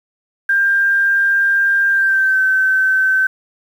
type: tone with pitch glide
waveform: sine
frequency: 1594 to 1537 Hz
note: G6 to G6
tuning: +28 to -35 cents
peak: -11 dBFS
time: 0.49-3.27 s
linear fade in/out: 5 ms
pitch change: -63 cents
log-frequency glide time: 1.89-2.39 s
effects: 7-bit